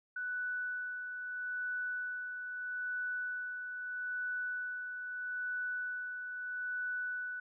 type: tone with tremolo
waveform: sine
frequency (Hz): 1486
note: F#6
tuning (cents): +7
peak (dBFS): -34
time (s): 0.16-7.4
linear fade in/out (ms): 5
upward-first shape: sine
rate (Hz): 0.78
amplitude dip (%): 45
effects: none